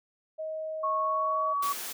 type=tone; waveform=sine; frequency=630 Hz; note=D#5; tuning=21 cents sharp; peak=-32 dBFS; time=0.38-1.54 s; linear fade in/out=20 ms
type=tone with pitch glide; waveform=sine; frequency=1100 to 1131.6 Hz; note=C#6 to C#6; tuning=-14 to +35 cents; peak=-26 dBFS; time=0.83-1.73 s; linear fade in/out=10 ms; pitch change=+49 cents; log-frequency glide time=0.97-1.52 s
type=high-pass noise; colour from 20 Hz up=white; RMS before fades=-37 dBFS; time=1.62-1.93 s; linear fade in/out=10 ms; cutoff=200 Hz; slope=24 dB/octave
effects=none